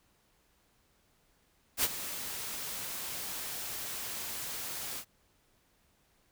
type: noise with ADSR envelope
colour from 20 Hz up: white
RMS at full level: -26 dBFS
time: 1.77-5.05 s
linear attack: 67 ms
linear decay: 36 ms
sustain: -13 dB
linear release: 75 ms
effects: pink hiss -70 dBFS RMS until 6.31 s